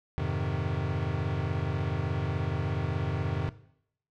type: chord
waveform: square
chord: F minor seventh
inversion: none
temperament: equal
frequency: 87.31 / 103.83 / 130.81 / 155.56 Hz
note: F2 / Ab2 / C3 / Eb3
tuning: 0 / 0 / 0 / 0 cents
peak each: -34 / -36 / -34 / -35 dBFS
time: 0.18-3.49 s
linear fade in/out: 0 ms
effects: noise-tail reverb RT60 0.7 s tail -17 dB re dry + low-pass 3000 Hz 12 dB/octave